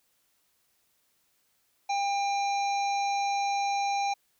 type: harmonic tone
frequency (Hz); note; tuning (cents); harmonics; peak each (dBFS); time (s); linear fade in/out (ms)
800; G5; +35; 1 / 3 / 5 / 7 / 8; -26 / -36 / -40 / -43 / -44; 1.89-4.14; 10
effects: white hiss -71 dBFS RMS until 4.39 s